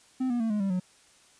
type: tone with pitch steps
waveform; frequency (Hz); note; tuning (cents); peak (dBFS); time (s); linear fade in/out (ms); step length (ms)
triangle; 258.3 / 241 / 224.9 / 209.8 / 195.75 / 182.65; C4 / B3 / A3 / G#3 / G3 / F#3; -22 / -42 / +38 / +18 / -2 / -22; -23; 0.2-0.8; 10; 100
effects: white hiss -59 dBFS RMS until 1.39 s + resampled to 22050 Hz